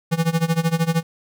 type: tone with tremolo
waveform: square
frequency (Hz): 164.81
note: E3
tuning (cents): 0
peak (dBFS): -15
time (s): 0.11-1.03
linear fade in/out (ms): 20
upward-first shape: sine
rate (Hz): 13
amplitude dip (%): 90
effects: none